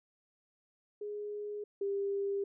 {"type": "tone pair in turn", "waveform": "sine", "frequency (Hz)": [415.3, 398.2], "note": ["G#4", "G4"], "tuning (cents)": [0, 27], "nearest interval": "minor second", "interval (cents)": 73, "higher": "first", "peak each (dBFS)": [-37, -31], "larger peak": "second", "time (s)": [[1.01, 1.64], [1.81, 2.44]], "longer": "neither", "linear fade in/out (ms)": 5, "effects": []}